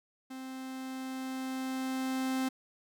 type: tone with level ramp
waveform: 45% pulse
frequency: 261.6 Hz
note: C4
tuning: in tune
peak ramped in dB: -41 to -29 dBFS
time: 0.3-2.49 s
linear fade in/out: 10 ms
effects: none